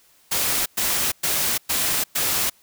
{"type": "noise bursts", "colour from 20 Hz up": "white", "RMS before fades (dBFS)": -22, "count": 5, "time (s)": [0.31, 2.5], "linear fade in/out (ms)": 10, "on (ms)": 350, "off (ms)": 110, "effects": ["white hiss -57 dBFS RMS until 2.62 s"]}